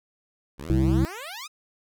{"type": "exponential sweep", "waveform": "10% pulse", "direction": "up", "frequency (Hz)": [61.74, 1312], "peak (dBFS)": -27, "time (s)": [0.58, 1.48], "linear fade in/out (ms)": 20}
{"type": "harmonic tone", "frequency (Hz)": 65.41, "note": "C2", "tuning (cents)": 0, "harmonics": [1, 2, 3, 5], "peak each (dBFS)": [-23, -23, -27, -23], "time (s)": [0.7, 1.05], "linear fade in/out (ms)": 0}
{"effects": []}